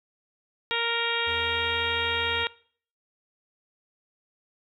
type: harmonic tone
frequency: 466.2 Hz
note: A#4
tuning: in tune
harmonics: 1 / 2 / 3 / 4 / 5 / 6 / 7 / 8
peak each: -33 / -33 / -33 / -33 / -33 / -33 / -33 / -33 dBFS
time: 0.71-2.47 s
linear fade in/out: 0 ms
type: tone with pitch glide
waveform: square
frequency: 82.41 to 83.42 Hz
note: E2 to E2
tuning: 0 to +21 cents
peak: -40 dBFS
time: 1.26-2.45 s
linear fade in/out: 20 ms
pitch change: +21 cents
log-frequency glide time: 1.39-1.89 s
effects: noise-tail reverb RT60 0.5 s tail -21 dB re dry

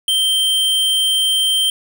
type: tone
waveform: square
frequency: 3136 Hz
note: G7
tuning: in tune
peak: -14 dBFS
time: 0.08-1.7 s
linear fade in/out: 2 ms
effects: 7-bit

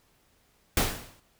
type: noise with exponential decay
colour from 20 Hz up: pink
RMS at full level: -21 dBFS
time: 0.77-1.2 s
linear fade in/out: 2 ms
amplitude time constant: 92 ms
effects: pink hiss -66 dBFS RMS until 1.39 s

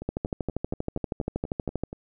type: two click trains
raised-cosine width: 2 ms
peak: -14 / -22 dBFS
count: 23 / 9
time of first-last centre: 0.09-1.836 / 0.02-1.929 s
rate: 12.6 / 4.19 Hz
effects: none

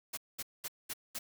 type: noise bursts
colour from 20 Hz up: white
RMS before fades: -39 dBFS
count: 5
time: 0.13-1.19 s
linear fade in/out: 10 ms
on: 44 ms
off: 210 ms
effects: none

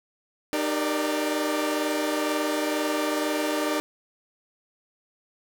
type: chord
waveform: sawtooth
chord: Eb major seventh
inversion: none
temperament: equal with one note detuned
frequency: 304.7 / 392 / 466.2 / 587.3 Hz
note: Eb4 / G4 / Bb4 / D5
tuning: -36 / 0 / 0 / 0 cents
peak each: -23 / -29 / -29 / -26 dBFS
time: 0.53-3.8 s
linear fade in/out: 0 ms
effects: none

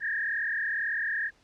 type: tone with frequency modulation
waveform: sine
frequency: 1744 Hz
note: A6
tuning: 16 cents flat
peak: -27 dBFS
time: 0-1.31 s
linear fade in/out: 50 ms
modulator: 38 Hz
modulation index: 3
effects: pink hiss -63 dBFS RMS until 1.43 s + low-pass 6000 Hz 12 dB/octave

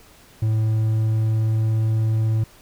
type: tone with pitch glide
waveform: triangle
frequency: 109.7 to 110.46 Hz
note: A2 to A2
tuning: -5 to +7 cents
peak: -15 dBFS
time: 0.42-2.44 s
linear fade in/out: 5 ms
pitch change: +12 cents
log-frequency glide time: 0.55-1.77 s
effects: pink hiss -50 dBFS RMS until 2.61 s

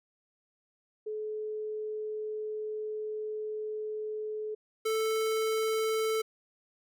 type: tone pair in turn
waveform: sine / square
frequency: 428.9 / 440.4 Hz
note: A4 / A4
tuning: -44 / +2 cents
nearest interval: unison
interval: 46 cents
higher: second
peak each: -33 / -28 dBFS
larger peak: second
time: 1.06-4.55 / 4.85-6.22 s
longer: first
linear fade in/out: 10 ms
effects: none

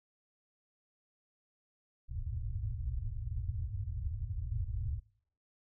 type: low-pass noise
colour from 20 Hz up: white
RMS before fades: -37 dBFS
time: 2.08-5 s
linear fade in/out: 10 ms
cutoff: 120 Hz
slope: 96 dB/octave
effects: noise-tail reverb RT60 0.6 s tail -24 dB re dry

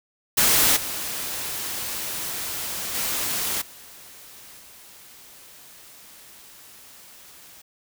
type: noise with level steps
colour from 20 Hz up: white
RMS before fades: -18 / -30 / -26 / -45 / -47 dBFS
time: 0.37-7.62 s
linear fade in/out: 10 ms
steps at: 0.76 / 2.94 / 3.61 / 4.59 s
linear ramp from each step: 10 ms
effects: none

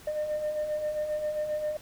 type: beating tone pair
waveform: sine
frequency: 600 / 607.5 Hz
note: D5 / D#5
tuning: +37 / -42 cents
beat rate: 7.5 Hz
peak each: -35 / -27 dBFS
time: 0.07-1.77 s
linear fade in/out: 5 ms
effects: tanh soft clip ceiling -25 dBFS + pink hiss -51 dBFS RMS until 1.81 s

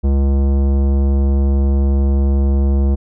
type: tone with tanh clipping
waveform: sine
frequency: 68.8 Hz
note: C#2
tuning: 12 cents flat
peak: -13 dBFS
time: 0.03-2.96 s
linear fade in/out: 20 ms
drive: 16 dB
effects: none

